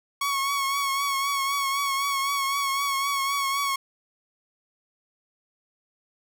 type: tone with vibrato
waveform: sawtooth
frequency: 1108.7 Hz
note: C#6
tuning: in tune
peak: -20 dBFS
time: 0.21-3.76 s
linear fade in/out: 5 ms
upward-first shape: triangle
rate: 3.9 Hz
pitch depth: 43 cents each way
effects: none